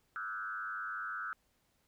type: tone with frequency modulation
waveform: sine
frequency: 1407 Hz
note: F6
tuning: 12 cents sharp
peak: -37 dBFS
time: 0.16-1.33 s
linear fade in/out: 0 ms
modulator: 105 Hz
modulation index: 1.5
effects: pink hiss -75 dBFS RMS until 1.87 s